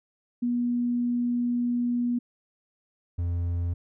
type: tone pair in turn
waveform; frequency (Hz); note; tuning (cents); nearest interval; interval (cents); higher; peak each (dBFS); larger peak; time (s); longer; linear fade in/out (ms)
sine / triangle; 241.8 / 86.43; B3 / F2; -36 / -17; octave + tritone; 1781; first; -23; neither; 0.42-2.19 / 3.18-3.74; first; 10
effects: none